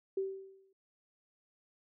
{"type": "tone with exponential decay", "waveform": "sine", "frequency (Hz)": 386.1, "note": "G4", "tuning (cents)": -26, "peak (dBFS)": -29, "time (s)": [0.17, 0.73], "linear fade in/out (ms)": 5, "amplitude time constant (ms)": 120, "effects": []}